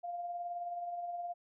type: tone with tremolo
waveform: sine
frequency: 699 Hz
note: F5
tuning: 1 cent sharp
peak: -35 dBFS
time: 0.03-1.34 s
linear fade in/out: 20 ms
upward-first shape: triangle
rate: 19 Hz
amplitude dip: 45%
effects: none